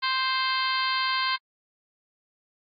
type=harmonic tone; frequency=523.3 Hz; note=C5; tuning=in tune; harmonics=2 / 3 / 4 / 5 / 6 / 7 / 8 / 9; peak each=-27 / -31 / -32 / -36 / -33 / -37 / -32 / -36 dBFS; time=0.02-1.37 s; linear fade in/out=20 ms; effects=AAC 32 kbps